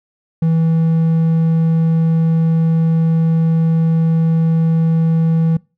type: tone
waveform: triangle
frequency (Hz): 163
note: E3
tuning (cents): -19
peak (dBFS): -9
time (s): 0.42-5.57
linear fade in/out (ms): 5
effects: noise-tail reverb RT60 0.3 s tail -24 dB re dry